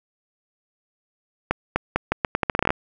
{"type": "accelerating click train", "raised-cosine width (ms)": 0.5, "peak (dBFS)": -4, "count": 15, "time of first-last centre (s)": [1.51, 2.705], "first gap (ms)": 250, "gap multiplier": 0.8, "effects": []}